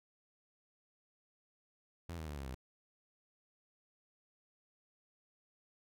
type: tone with pitch steps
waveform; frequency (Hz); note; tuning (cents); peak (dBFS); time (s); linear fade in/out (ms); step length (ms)
sawtooth; 84.9 / 79.21 / 73.91 / 68.96 / 64.34; F2 / D#2 / D2 / C#2 / C2; -48 / +32 / +12 / -8 / -28; -38; 2.09-2.545; 0; 91
effects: none